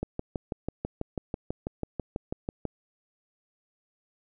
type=click train; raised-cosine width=2 ms; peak=-17 dBFS; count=17; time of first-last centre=0.03-2.653 s; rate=6.1 Hz; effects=none